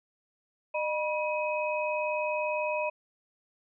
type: tone cluster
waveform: sine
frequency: 609 / 971 / 2527 Hz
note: D#5 / B5 / D#7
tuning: -37 / -30 / +26 cents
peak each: -30 / -33 / -34 dBFS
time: 0.74-2.9 s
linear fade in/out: 10 ms
effects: none